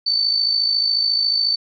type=tone with amplitude modulation; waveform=sine; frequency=4532 Hz; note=C#8; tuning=37 cents sharp; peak=-13 dBFS; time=0.06-1.56 s; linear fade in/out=10 ms; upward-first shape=sine; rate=54.1 Hz; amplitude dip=60%; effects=none